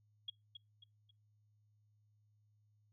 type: tone with echo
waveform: sine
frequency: 3305 Hz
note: G#7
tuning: 9 cents flat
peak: -39 dBFS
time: 0.28-0.3 s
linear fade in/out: 5 ms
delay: 270 ms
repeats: 3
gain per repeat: -8 dB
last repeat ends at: 1.11 s
effects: noise-tail reverb RT60 0.2 s tail -24 dB re dry + added 105 Hz sine -70 dBFS peak until 2.92 s